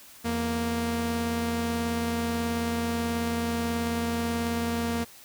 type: tone pair together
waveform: sawtooth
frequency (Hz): 83.85 / 233.1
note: E2 / A#3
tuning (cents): +30 / 0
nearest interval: octave + tritone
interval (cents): 1770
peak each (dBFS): -30 / -23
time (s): 0.24-5.05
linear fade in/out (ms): 20
effects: white hiss -50 dBFS RMS until 5.24 s